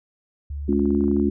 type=tone with pitch glide; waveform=sine; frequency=71.7 to 75.48 Hz; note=D2 to D2; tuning=-41 to +48 cents; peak=-27 dBFS; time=0.5-1.3 s; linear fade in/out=5 ms; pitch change=+89 cents; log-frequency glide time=0.85-0.98 s
type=harmonic tone; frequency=71.1 Hz; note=C#2; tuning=45 cents sharp; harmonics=3 / 4 / 5; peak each=-21 / -22 / -23 dBFS; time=0.68-1.3 s; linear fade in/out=10 ms
type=clicks; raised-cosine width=1 ms; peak=-29 dBFS; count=11; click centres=0.728 / 0.795 / 0.856 / 0.906 / 0.949 / 1.008 / 1.04 / 1.081 / 1.114 / 1.166 / 1.198 s
effects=none